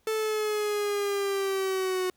45% pulse linear sweep, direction down, 440 to 366.9 Hz, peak -26 dBFS, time 0.07-2.1 s, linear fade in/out 2 ms, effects pink hiss -69 dBFS RMS until 2.16 s

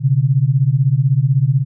sine beating tone pair, 126.7 / 142.7 Hz, B2 / D3, +45 / -49 cents, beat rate 16 Hz, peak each -14 dBFS, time 0-1.65 s, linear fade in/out 50 ms, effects none

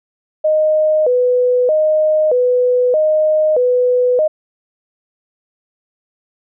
sine tone with vibrato, 554.4 Hz, C#5, in tune, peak -10 dBFS, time 0.44-4.28 s, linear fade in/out 10 ms, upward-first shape square, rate 0.8 Hz, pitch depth 190 cents each way, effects none

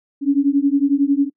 sine beating tone pair, 275.6 / 286.6 Hz, C#4 / D4, -10 / -42 cents, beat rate 11 Hz, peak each -16 dBFS, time 0.21-1.3 s, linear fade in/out 50 ms, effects noise-tail reverb RT60 0.1 s tail -24 dB re dry

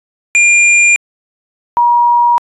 square / sine tone pair in turn, 2400 / 955.2 Hz, D7 / A#5, +37 / +42 cents, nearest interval octave + major third, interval 1595 cents, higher first, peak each -6 dBFS, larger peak neither, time 0.35-0.96 / 1.77-2.38 s, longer neither, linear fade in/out 0 ms, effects resampled to 24000 Hz

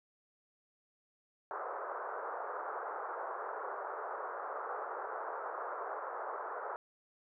white band-pass noise, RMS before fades -41 dBFS, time 1.51-6.76 s, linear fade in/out 0 ms, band 410 to 1400 Hz, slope 48 dB/octave, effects none

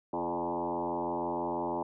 sine tone with frequency modulation, 601 Hz, D5, 40 cents sharp, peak -30 dBFS, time 0.13-1.83 s, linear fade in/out 5 ms, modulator 86.2 Hz, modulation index 4.3, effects none

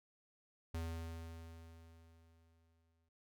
square tone with exponential decay, 82.41 Hz, E2, in tune, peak -39 dBFS, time 0.74-3.09 s, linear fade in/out 5 ms, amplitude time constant 510 ms, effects none

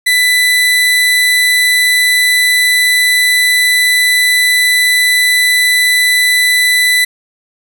30% pulse tone, 1991 Hz, B6, 14 cents sharp, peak -5 dBFS, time 0.06-7.05 s, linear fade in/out 10 ms, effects none

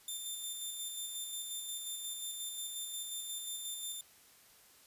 10% pulse tone with tremolo, 3577 Hz, A7, 28 cents sharp, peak -30 dBFS, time 0.08-4.01 s, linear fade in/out 2 ms, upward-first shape square, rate 5.6 Hz, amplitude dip 30%, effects white hiss -62 dBFS RMS until 4.86 s + resampled to 32000 Hz

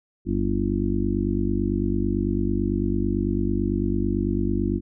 harmonic tone, 49 Hz, G1, in tune, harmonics 1 / 2 / 4 / 5 / 6 / 7, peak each -28 / -28 / -28 / -28 / -28 / -28 dBFS, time 0.25-4.81 s, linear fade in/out 50 ms, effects none

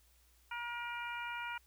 harmonic tone, 475.6 Hz, A#4, 35 cents sharp, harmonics 2 / 3 / 4 / 5 / 6, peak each -43 / -43 / -51 / -45 / -51 dBFS, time 0.51-1.58 s, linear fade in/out 5 ms, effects added 60 Hz sine -67 dBFS peak until 1.66 s + white hiss -70 dBFS RMS until 1.66 s

